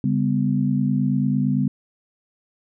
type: tone cluster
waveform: sine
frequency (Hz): 141.6 / 201.1 / 250.1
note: C#3 / G3 / B3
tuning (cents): +37 / +44 / +22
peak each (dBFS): -22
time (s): 0.04-1.68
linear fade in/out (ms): 2
effects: none